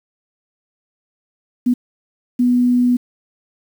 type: tone bursts at uneven times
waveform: sine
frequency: 246.2 Hz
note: B3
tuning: 5 cents flat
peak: -11 dBFS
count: 2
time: 1.66-1.74 / 2.39-2.97 s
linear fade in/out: 10 ms
effects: 7-bit